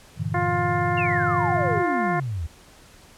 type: chord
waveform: sine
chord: E half-diminished seventh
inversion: first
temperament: equal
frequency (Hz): 98 / 116.54 / 146.83 / 164.81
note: G2 / Bb2 / D3 / E3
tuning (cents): 0 / 0 / 0 / 0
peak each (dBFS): -30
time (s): 0.16-1.84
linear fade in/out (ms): 50
type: harmonic tone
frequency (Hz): 352.6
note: F4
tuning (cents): +17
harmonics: 1 / 2 / 3 / 4 / 5 / 6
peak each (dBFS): -28 / -25 / -28 / -32 / -31 / -35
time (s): 0.34-2.2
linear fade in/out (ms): 5
type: exponential sweep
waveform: sine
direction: down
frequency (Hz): 2850 to 74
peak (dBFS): -25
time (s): 0.97-2.47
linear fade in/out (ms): 10
effects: pink hiss -50 dBFS RMS until 3.17 s + low-pass 11000 Hz 12 dB/octave